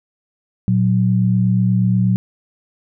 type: tone pair together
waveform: sine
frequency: 116.68 / 185 Hz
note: A#2 / F#3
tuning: +2 / 0 cents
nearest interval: minor sixth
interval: 798 cents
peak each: -15 dBFS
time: 0.68-2.16 s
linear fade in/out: 0 ms
effects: none